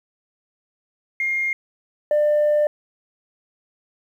sine tone pair in turn, 2126 / 596.6 Hz, C7 / D5, +27 / +27 cents, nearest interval octave + minor seventh, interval 2200 cents, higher first, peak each -19 / -13 dBFS, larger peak second, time 1.2-1.53 / 2.11-2.67 s, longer second, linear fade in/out 2 ms, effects tanh soft clip ceiling -13 dBFS + 9-bit

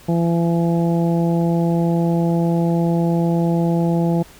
harmonic tone, 168.8 Hz, E3, 41 cents sharp, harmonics 1 / 2 / 3 / 4 / 5, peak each -16 / -22 / -26 / -28 / -30 dBFS, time 0.08-4.23 s, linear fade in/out 10 ms, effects pink hiss -45 dBFS RMS until 4.39 s

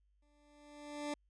20% pulse tone with exponential growth, 293.7 Hz, D4, in tune, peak -31 dBFS, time 0.22-1.14 s, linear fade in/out 5 ms, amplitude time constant 200 ms, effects added 50 Hz sine -70 dBFS peak until 1.29 s + resampled to 22050 Hz

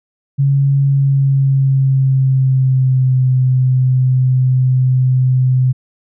sine tone with pitch glide, 138.59 to 128.56 Hz, C#3 to C3, 0 to -30 cents, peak -9 dBFS, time 0.38-5.73 s, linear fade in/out 20 ms, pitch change -130 cents, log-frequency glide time 0.86-3.29 s, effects none

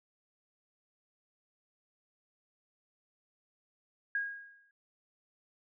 sine tone with exponential decay, 1636 Hz, G#6, 26 cents flat, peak -28 dBFS, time 4.15-4.71 s, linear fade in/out 2 ms, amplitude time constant 120 ms, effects none

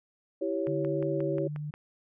sine chord, C# diminished, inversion first, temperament equal, 329.6 / 392 / 554.4 Hz, E4 / G4 / C#5, 0 / 0 / 0 cents, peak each -32 dBFS, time 0.41-1.48 s, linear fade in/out 10 ms
click train, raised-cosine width 0.5 ms, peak -29 dBFS, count 7, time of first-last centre 0.67-1.74 s, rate 5.61 Hz
sine tone with pitch glide, 147 to 149.31 Hz, D3 to D3, +2 to +29 cents, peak -33 dBFS, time 0.67-1.71 s, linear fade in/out 10 ms, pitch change +27 cents, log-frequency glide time 1.43-1.54 s
effects none

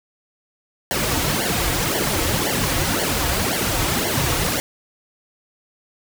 pink noise with flanger, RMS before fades -21 dBFS, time 0.91-4.6 s, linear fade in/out 0 ms, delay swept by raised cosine 0.78 to 5.08 ms, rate 1.9 Hz, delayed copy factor -0.95, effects none

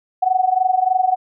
sine tone with amplitude modulation, 745 Hz, F#5, 12 cents sharp, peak -10 dBFS, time 0.22-1.16 s, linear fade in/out 10 ms, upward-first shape sine, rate 23.3 Hz, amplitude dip 85%, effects none

